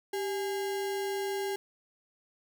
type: tone with sample-and-hold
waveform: sine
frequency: 392 Hz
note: G4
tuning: in tune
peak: -30 dBFS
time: 0.13-1.56 s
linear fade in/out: 5 ms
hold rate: 1225 Hz
effects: none